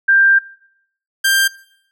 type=tone pair in turn; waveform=sine / sawtooth; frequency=1585 / 1585 Hz; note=G6 / G6; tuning=+19 / +19 cents; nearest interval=unison; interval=0 cents; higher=neither; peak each=-8 dBFS; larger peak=neither; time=0.08-0.39 / 1.24-1.48 s; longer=first; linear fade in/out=10 ms; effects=noise-tail reverb RT60 0.7 s tail -21 dB re dry